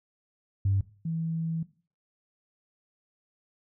sine tone pair in turn, 98 / 163.39 Hz, G2 / E3, 0 / -15 cents, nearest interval major sixth, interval 885 cents, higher second, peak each -21 / -28 dBFS, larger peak first, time 0.65-0.81 / 1.05-1.63 s, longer second, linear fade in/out 5 ms, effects noise-tail reverb RT60 0.4 s tail -17 dB re dry + tanh soft clip ceiling -17 dBFS

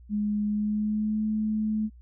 sine tone with pitch glide, 208.5 to 215.4 Hz, G#3 to A3, +7 to -37 cents, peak -24 dBFS, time 0.09-1.9 s, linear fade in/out 50 ms, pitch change +56 cents, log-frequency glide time 0.46-1.24 s, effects added 60 Hz sine -47 dBFS peak until 2.01 s

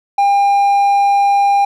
triangle tone, 802 Hz, G5, 39 cents sharp, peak -7 dBFS, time 0.18-1.65 s, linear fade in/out 5 ms, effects none

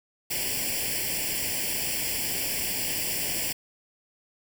white noise with comb filter, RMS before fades -29 dBFS, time 0.3-3.53 s, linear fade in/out 10 ms, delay 0.39 ms, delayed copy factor +0.95, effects none

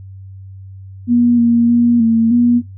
sine tone with pitch steps, 240 / 234.9 / 237.8 / 227.1 / 240.2 Hz, B3 / A#3 / A#3 / A#3 / B3, -49 / +13 / +35 / -45 / -48 cents, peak -8 dBFS, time 1.07-2.62 s, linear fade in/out 50 ms, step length 310 ms, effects noise-tail reverb RT60 0.2 s tail -17 dB re dry + added 96 Hz sine -31 dBFS peak until 2.77 s

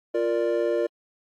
triangle chord, Bb major, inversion second, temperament equal, 349.2 / 466.2 / 587.3 Hz, F4 / Bb4 / D5, 0 / 0 / 0 cents, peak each -24 dBFS, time 0.14-0.87 s, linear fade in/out 10 ms, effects AAC 64 kbps

